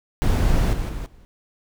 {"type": "noise with level steps", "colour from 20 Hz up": "brown", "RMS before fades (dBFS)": [-18, -25, -29, -48], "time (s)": [0.22, 1.25], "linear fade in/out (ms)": 0, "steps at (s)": [0.73, 0.89, 1.06], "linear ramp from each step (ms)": 2, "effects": []}